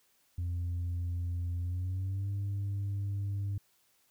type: tone with pitch glide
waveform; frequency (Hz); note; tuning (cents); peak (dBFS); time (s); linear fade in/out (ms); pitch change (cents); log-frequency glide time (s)
sine; 87.31 to 99.72; F2 to G2; 0 to +30; -29; 0.38-3.58; 5; +230; 1.6-2.3
effects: tanh soft clip ceiling -30 dBFS + white hiss -70 dBFS RMS until 4.1 s